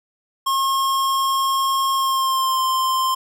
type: tone with pitch glide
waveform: square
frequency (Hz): 1078 to 1046.7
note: C#6 to C6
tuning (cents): -49 to 0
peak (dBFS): -18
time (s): 0.46-3.15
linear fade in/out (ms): 10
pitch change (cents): -51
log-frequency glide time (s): 1.94-2.6
effects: none

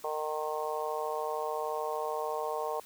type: harmonic tone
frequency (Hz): 153.5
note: D#3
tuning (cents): -23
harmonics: 3 / 4 / 5 / 6 / 7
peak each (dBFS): -36 / -37 / -38 / -39 / -39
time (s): 0.04-2.8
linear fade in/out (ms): 2
effects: white hiss -54 dBFS RMS until 2.85 s

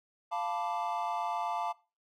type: chord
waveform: triangle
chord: B half-diminished seventh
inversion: second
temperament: equal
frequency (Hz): 698.5 / 880 / 987.8 / 1174.7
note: F5 / A5 / B5 / D6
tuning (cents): 0 / 0 / 0 / 0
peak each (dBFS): -34 / -33 / -38 / -37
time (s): 0.31-1.73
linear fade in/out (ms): 20
effects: noise-tail reverb RT60 0.3 s tail -20 dB re dry

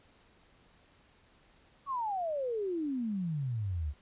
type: exponential sweep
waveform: sine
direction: down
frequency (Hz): 1143 to 68.5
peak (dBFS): -31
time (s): 1.86-3.94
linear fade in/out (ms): 50
effects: pink hiss -64 dBFS RMS until 4.01 s + resampled to 8000 Hz

